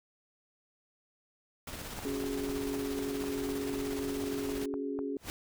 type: noise with tremolo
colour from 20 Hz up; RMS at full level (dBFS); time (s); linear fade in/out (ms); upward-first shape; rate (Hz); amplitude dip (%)
pink; -41; 1.67-4.66; 5; square; 17; 30
type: click train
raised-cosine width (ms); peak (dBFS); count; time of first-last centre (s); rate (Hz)
1; -27; 13; 1.99-4.99; 4
type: chord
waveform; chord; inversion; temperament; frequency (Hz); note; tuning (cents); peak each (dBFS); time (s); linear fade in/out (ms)
sine; C# suspended fourth; none; just; 277.2 / 369.6 / 415.8; C#4 / F#4 / G#4; 0 / -2 / +2; -35 / -41 / -37; 2.05-5.17; 2
type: noise with exponential growth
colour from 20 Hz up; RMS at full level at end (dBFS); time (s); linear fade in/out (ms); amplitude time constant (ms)
pink; -35; 5.16-5.3; 0; 29
effects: none